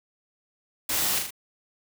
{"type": "noise with echo", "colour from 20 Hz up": "white", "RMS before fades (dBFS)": -27, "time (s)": [0.89, 1.19], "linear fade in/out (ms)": 5, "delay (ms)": 39, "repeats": 3, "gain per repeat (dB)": -4, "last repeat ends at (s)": 1.307, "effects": []}